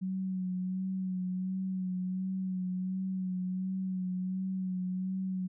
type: tone with vibrato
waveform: sine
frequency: 186.1 Hz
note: F#3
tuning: 10 cents sharp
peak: -31 dBFS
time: 0.01-5.48 s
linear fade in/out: 20 ms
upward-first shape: sine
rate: 1.4 Hz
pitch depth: 29 cents each way
effects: none